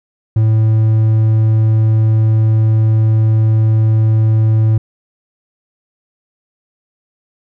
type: tone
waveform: triangle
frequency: 110 Hz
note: A2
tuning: in tune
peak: -6 dBFS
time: 0.36-4.78 s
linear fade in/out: 5 ms
effects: none